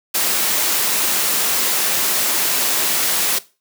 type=noise; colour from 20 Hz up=white; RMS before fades=-18 dBFS; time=0.14-3.39 s; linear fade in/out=10 ms; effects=noise-tail reverb RT60 0.3 s tail -18 dB re dry + high-pass 200 Hz 12 dB/octave